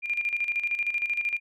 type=tone with tremolo; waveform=sine; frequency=2400 Hz; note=D7; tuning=37 cents sharp; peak=-23 dBFS; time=0.02-1.4 s; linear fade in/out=50 ms; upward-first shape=square; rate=13 Hz; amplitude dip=65%; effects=none